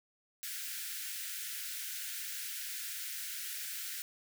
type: high-pass noise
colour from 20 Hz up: white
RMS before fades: -41 dBFS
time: 0.43-4.02 s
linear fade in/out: 0 ms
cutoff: 1400 Hz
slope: 96 dB/octave
effects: none